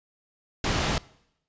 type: low-pass noise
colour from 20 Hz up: pink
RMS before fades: -26 dBFS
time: 0.64-0.98 s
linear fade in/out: 2 ms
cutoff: 6400 Hz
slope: 12 dB/octave
effects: noise-tail reverb RT60 0.8 s tail -22 dB re dry + resampled to 16000 Hz